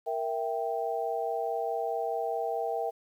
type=chord; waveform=sine; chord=E diminished; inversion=second; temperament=equal; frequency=466.2 / 659.3 / 784 Hz; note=Bb4 / E5 / G5; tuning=0 / 0 / 0 cents; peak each=-33 dBFS; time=0.06-2.91 s; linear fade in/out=20 ms; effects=10-bit